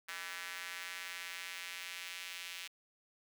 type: tone with high-pass filter sweep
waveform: square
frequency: 89.6 Hz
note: F2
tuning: 45 cents sharp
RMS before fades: -45 dBFS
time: 0.08-2.68 s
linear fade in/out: 10 ms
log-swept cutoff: 1700 to 2600 Hz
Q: 1.8
effects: none